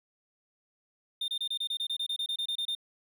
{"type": "tone bursts", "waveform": "triangle", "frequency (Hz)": 3626, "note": "A#7", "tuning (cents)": -49, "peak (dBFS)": -28, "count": 16, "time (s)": [1.21, 2.751], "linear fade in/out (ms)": 5, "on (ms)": 71, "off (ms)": 27, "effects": []}